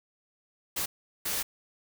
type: noise bursts at uneven times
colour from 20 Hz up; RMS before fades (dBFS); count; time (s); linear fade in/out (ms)
white; -31; 2; 0.76-0.86 / 1.25-1.43; 10
effects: none